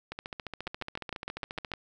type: two click trains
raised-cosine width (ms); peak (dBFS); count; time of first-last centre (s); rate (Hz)
0.3; -21 / -18; 24 / 8; 0.12-1.717 / 0.67-1.737; 14.4 / 6.56
effects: none